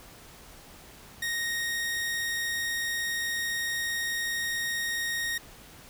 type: tone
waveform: sawtooth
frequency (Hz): 1864.7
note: A#6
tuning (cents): 0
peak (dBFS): -25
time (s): 1.22-5.38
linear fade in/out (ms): 5
effects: pink hiss -50 dBFS RMS until 5.89 s